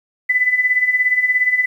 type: tone with tremolo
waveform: sine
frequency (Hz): 2000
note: B6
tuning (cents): +21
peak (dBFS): -10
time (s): 0.29-1.66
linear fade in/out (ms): 10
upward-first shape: sine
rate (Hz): 17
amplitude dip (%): 70
effects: 8-bit